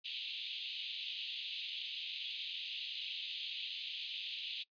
white band-pass noise, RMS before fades -43 dBFS, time 0.04-4.64 s, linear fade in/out 20 ms, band 2700 to 3900 Hz, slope 48 dB/octave, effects noise-tail reverb RT60 0.1 s tail -22 dB re dry + resampled to 11025 Hz

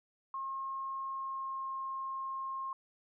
sine tone with pitch glide, 1075 to 1068.8 Hz, C6 to C6, +47 to +36 cents, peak -36 dBFS, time 0.34-2.73 s, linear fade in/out 2 ms, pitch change -11 cents, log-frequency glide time 1.09-1.7 s, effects none

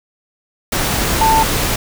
sine tone in noise, 889 Hz, A5, 18 cents sharp, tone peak -10 dBFS, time 1.21-1.43 s, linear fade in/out 5 ms, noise pink, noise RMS -17 dBFS, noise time 0.72-1.76 s, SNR +4 dB, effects none

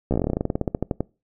slowing click train, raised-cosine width 2 ms, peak -9 dBFS, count 22, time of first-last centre 0.11-1.006 s, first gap 14 ms, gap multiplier 1.1, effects noise-tail reverb RT60 0.3 s tail -24 dB re dry

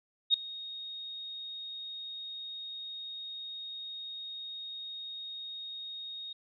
sine tone with ADSR envelope, 3729 Hz, A#7, in tune, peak -18 dBFS, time 0.3-6.33 s, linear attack 40 ms, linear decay 3 ms, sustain -21 dB, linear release 6 ms, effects none

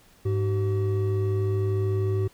triangle tone pair together, 102.45 / 380.7 Hz, G#2 / F#4, -23 / +49 cents, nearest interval octave + major seventh, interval 2272 cents, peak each -21 / -26 dBFS, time 0.25-2.28 s, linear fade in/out 10 ms, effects pink hiss -57 dBFS RMS until 2.33 s

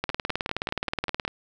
two click trains, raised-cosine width 0.3 ms, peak -10 / -15 dBFS, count 24 / 7, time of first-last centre 0.04-1.251 / 0.1-1.279 s, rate 19 / 5.09 Hz, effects none

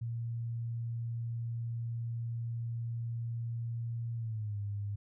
sine tone with pitch glide, 116.54 to 102.04 Hz, A#2 to G#2, 0 to -30 cents, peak -34 dBFS, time 0.01-4.96 s, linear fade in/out 10 ms, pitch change -230 cents, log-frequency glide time 4.16-4.58 s, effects none

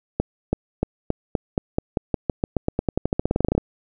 accelerating click train, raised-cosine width 2 ms, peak -6 dBFS, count 28, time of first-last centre 0.2-3.579 s, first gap 330 ms, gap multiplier 0.91, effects none

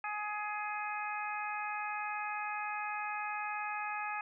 harmonic tone, 419.3 Hz, G#4, 17 cents sharp, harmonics 2 / 3 / 4 / 5 / 6, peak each -39 / -41 / -43 / -47 / -42 dBFS, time 0.04-4.21 s, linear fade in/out 2 ms, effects none

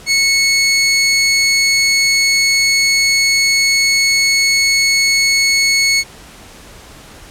20% pulse tone, 2200 Hz, C#7, 14 cents flat, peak -5 dBFS, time 0.06-6.04 s, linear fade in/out 50 ms, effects pink hiss -38 dBFS RMS until 7.3 s + low-pass 11000 Hz 12 dB/octave

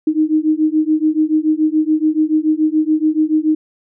sine beating tone pair, 307.3 / 314.3 Hz, D#4 / D#4, -21 / +18 cents, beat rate 7 Hz, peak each -15 dBFS, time 0.07-3.55 s, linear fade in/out 5 ms, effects none

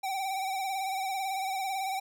square tone with vibrato, 770 Hz, G5, 31 cents flat, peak -31 dBFS, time 0.03-2 s, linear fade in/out 10 ms, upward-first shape sine, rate 18 Hz, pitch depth 50 cents each way, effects none

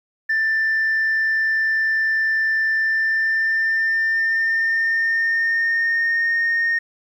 sine tone with pitch glide, 1775 to 1842.9 Hz, A6 to A#6, +15 to -20 cents, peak -15 dBFS, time 0.29-6.79 s, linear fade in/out 10 ms, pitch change +65 cents, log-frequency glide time 2.71-6.34 s, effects tanh soft clip ceiling -14 dBFS + 9-bit

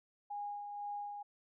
sine tone with tremolo, 820 Hz, G#5, 22 cents flat, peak -38 dBFS, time 0.3-1.23 s, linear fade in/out 10 ms, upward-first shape sine, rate 2 Hz, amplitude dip 40%, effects none

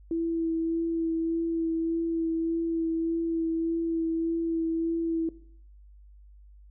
sine tone with vibrato, 329.6 Hz, E4, in tune, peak -25 dBFS, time 0.11-5.29 s, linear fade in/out 2 ms, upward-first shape sine, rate 1.7 Hz, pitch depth 16 cents each way, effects noise-tail reverb RT60 0.6 s tail -18 dB re dry + added 50 Hz sine -49 dBFS peak until 6.7 s

